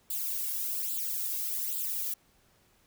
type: noise with flanger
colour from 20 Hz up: violet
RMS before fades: -33 dBFS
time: 0.1-2.14 s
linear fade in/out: 5 ms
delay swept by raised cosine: 0.25 to 1.85 ms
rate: 1.2 Hz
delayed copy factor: +0.95
effects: pink hiss -66 dBFS RMS until 2.86 s